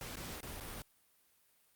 pink noise with dropouts, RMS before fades -45 dBFS, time 0.01-0.82 s, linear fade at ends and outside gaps 1 ms, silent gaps 0.157-0.169 / 0.406-0.43 / 0.601-0.607 s, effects white hiss -71 dBFS RMS until 1.75 s + Opus 48 kbps

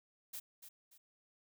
blue noise with echo, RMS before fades -45 dBFS, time 0.33-0.4 s, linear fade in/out 10 ms, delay 290 ms, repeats 2, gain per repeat -9 dB, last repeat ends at 0.98 s, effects none

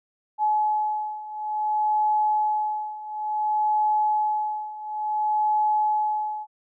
sine beating tone pair, 851 / 851.57 Hz, G#5 / G#5, +42 / +43 cents, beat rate 0.57 Hz, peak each -26 / -23 dBFS, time 0.38-6.47 s, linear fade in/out 50 ms, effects none

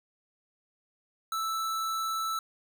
square tone, 1318.5 Hz, E6, in tune, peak -30 dBFS, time 1.32-2.39 s, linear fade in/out 2 ms, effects none

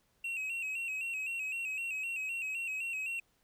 triangle tone with vibrato, 2637 Hz, E7, in tune, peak -33 dBFS, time 0.24-3.2 s, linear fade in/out 5 ms, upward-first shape square, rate 3.9 Hz, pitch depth 60 cents each way, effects pink hiss -73 dBFS RMS until 3.43 s

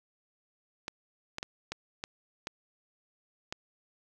clicks, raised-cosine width 0.2 ms, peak -18 dBFS, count 7, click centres 0.881 / 1.384 / 1.429 / 1.72 / 2.039 / 2.471 / 3.525 s, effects none

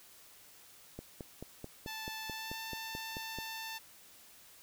click train, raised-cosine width 2 ms, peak -29 dBFS, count 12, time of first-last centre 0.99-3.387 s, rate 4.59 Hz
10% pulse tone with pitch glide, 879 to 891.3 Hz, A5 to A5, -2 to +22 cents, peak -32 dBFS, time 1.86-3.79 s, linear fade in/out 20 ms, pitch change +24 cents, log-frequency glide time 2.31-2.55 s
effects white hiss -58 dBFS RMS until 4.62 s

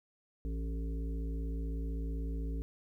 harmonic tone with a mistuned harmonic, 55.9 Hz, A1, 28 cents sharp, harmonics 1 / 3 / 5 / 7 / 8, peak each -34 / -45 / -45 / -54 / -51 dBFS, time 0.45-2.62 s, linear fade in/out 0 ms, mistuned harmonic 5, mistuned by -16 cents, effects 12-bit

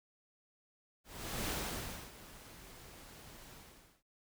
pink noise with ADSR envelope, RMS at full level -37 dBFS, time 1.04-4.03 s, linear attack 440 ms, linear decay 630 ms, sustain -17 dB, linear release 510 ms, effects none

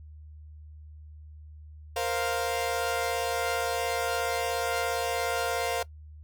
sawtooth chord, Bb suspended second, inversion none, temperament equal, 466.2 / 523.3 / 698.5 Hz, Bb4 / C5 / F5, 0 / 0 / 0 cents, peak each -28 / -29 / -27 dBFS, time 1.96-5.83 s, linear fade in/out 5 ms, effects noise-tail reverb RT60 0.1 s tail -20 dB re dry + added 76 Hz sine -44 dBFS peak until 6.23 s

